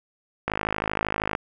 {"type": "click train", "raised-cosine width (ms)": 0.5, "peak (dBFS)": -9, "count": 47, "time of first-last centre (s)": [0.48, 1.351], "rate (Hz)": 52.8, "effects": []}